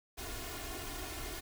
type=noise with comb filter; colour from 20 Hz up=pink; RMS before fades=-42 dBFS; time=0.17-1.41 s; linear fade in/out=20 ms; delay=2.8 ms; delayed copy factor=+0.9; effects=none